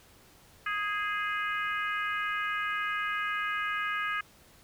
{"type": "harmonic tone with a mistuned harmonic", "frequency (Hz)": 416.2, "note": "G#4", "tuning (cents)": 4, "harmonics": [3, 4, 5, 6, 7], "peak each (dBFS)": [-33, -33, -37, -40, -43], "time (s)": [0.66, 4.21], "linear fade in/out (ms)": 5, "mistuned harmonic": 4, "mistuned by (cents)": -19, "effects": ["pink hiss -58 dBFS RMS until 4.63 s"]}